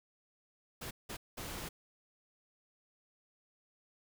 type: noise bursts at uneven times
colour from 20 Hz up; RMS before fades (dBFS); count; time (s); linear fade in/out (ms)
pink; -43; 3; 0.81-0.91 / 1.09-1.17 / 1.37-1.69; 10
effects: none

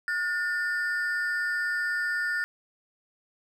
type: ring-modulated tone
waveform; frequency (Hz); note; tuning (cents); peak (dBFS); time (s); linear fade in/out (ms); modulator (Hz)
triangle; 1616; G#6; -48; -21; 0.08-2.44; 0; 176
effects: none

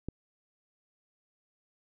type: click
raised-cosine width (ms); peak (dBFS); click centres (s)
3; -22; 0.086
effects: none

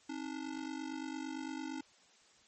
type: ring-modulated tone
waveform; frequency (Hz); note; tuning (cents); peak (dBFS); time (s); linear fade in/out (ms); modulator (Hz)
square; 290.9; D4; -16; -37; 0.09-1.81; 5; 24.4
effects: white hiss -65 dBFS RMS until 2.47 s + MP3 32 kbps

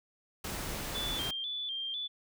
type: noise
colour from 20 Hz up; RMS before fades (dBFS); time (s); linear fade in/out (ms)
pink; -38; 0.44-1.31; 5
type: tone with vibrato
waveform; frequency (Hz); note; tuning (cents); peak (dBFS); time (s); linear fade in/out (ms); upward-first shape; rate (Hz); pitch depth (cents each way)
sine; 3322; G#7; 0; -34; 0.94-2.08; 20; square; 2; 75
effects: none

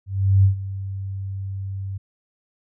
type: tone with ADSR envelope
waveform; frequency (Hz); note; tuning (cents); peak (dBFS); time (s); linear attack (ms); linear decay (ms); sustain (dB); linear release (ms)
sine; 97.1; G2; -16; -10; 0.06-1.98; 380; 110; -16; 10
effects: none

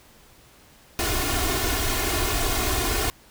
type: noise with comb filter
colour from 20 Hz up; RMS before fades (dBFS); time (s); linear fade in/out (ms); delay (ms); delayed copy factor
pink; -24; 0.99-3.1; 0; 2.8; +0.9
effects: pink hiss -53 dBFS RMS until 3.3 s

